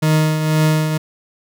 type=tone with tremolo; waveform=40% pulse; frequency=155.56 Hz; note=D#3; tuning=in tune; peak=-10 dBFS; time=0.02-0.98 s; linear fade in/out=10 ms; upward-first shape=triangle; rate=2 Hz; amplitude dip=55%; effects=none